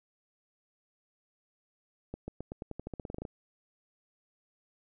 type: accelerating click train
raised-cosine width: 2 ms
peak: -25 dBFS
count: 16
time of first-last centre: 2.14-3.252 s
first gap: 140 ms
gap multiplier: 0.9
effects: none